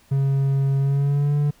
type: tone with pitch glide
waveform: triangle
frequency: 137.1 to 146.09 Hz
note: C#3 to D3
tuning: -19 to -9 cents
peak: -15 dBFS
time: 0.11-1.51 s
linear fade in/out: 10 ms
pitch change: +110 cents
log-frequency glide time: 0.79-1.37 s
effects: pink hiss -56 dBFS RMS until 1.6 s